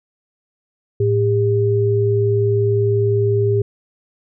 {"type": "tone pair together", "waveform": "sine", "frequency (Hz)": [110, 401.4], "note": ["A2", "G4"], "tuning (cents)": [0, 41], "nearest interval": "octave + minor seventh", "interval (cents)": 2241, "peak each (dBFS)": -16, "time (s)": [1, 3.62], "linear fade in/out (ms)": 5, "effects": []}